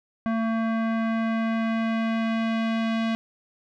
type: tone with low-pass filter sweep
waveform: square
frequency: 225.4 Hz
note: A3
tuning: 42 cents sharp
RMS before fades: -25 dBFS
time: 0.26-3.15 s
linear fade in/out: 0 ms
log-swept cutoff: 1500 to 3200 Hz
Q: 1.3
effects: none